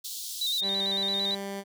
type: high-pass noise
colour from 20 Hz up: pink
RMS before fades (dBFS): -37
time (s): 0.04-0.61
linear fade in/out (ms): 10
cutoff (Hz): 3500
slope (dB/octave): 48
type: tone with vibrato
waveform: sine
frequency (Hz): 3812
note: A#7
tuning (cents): +38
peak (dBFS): -26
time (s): 0.41-1.35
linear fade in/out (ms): 5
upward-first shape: square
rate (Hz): 8.9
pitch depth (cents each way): 57
type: tone with pitch glide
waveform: 15% pulse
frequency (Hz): 196 to 197.82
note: G3 to G3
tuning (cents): 0 to +16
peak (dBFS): -27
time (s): 0.61-1.64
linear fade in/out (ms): 50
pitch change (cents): +16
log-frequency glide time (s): 1.01-1.25
effects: none